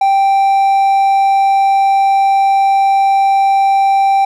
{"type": "tone", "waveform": "triangle", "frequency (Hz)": 784, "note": "G5", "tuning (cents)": 0, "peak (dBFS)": -6, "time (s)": [0.01, 4.25], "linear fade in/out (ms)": 5, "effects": []}